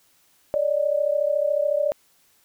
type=tone pair together; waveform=sine; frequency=570.1 / 604 Hz; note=C#5 / D5; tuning=+48 / +48 cents; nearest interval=minor second; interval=100 cents; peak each=-22 dBFS; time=0.54-1.92 s; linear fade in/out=0 ms; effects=white hiss -61 dBFS RMS until 2.44 s